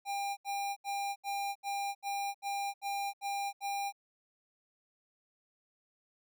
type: tone bursts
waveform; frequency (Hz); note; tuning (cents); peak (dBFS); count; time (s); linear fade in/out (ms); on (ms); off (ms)
square; 800; G5; +35; -34; 10; 0.05-3.925; 50; 320; 75
effects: none